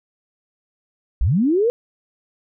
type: linear sweep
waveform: sine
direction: up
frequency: 41.59 to 493.9 Hz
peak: -14 dBFS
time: 1.21-1.7 s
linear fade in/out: 0 ms
effects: none